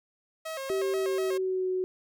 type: tone with vibrato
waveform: sawtooth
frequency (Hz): 587.3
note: D5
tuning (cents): 0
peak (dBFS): -30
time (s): 0.45-1.38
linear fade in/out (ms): 10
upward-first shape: square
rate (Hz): 4.1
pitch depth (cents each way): 150
type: tone with pitch glide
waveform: sine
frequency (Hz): 387 to 370.6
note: G4 to F#4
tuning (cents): -22 to +3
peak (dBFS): -26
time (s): 0.7-1.84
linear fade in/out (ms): 0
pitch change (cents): -75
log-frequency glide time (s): 0.88-1.69
effects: none